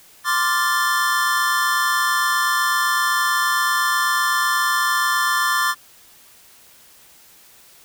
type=chord; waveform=square; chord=D minor seventh; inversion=third; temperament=equal; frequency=1046.5 / 1174.7 / 1396.9 / 1760 Hz; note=C6 / D6 / F6 / A6; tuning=0 / 0 / 0 / 0 cents; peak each=-24 / -23 / -26 / -22 dBFS; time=0.24-5.75 s; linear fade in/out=50 ms; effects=white hiss -49 dBFS RMS until 7.84 s